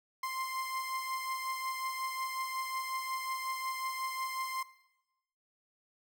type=beating tone pair; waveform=30% pulse; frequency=1046.5 / 1052 Hz; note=C6 / C6; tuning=0 / +9 cents; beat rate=5.5 Hz; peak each=-33 / -40 dBFS; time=0.23-4.63 s; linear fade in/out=5 ms; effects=noise-tail reverb RT60 0.9 s tail -17 dB re dry